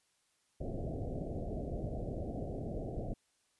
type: low-pass noise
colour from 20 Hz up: pink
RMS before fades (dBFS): -39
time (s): 0.6-3.14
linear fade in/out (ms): 10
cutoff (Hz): 720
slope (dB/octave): 96
effects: white hiss -75 dBFS RMS until 3.59 s + resampled to 24000 Hz